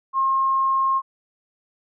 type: tone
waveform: sine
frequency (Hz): 1071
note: C6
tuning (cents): +40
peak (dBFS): -17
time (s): 0.13-1.02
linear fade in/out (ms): 50
effects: none